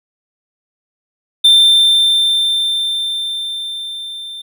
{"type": "tone with level ramp", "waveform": "triangle", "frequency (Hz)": 3574, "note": "A7", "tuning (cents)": 26, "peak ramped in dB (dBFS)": [-3, -25], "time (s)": [1.44, 4.42], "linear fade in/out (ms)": 10, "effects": []}